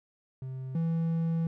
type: tone pair in turn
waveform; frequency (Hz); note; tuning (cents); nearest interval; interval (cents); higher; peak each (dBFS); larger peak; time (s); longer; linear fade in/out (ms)
triangle; 130.81 / 164.81; C3 / E3; 0 / 0; major third; 400; second; -33 / -24; second; 0.42-0.75 / 0.75-1.47; second; 2
effects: none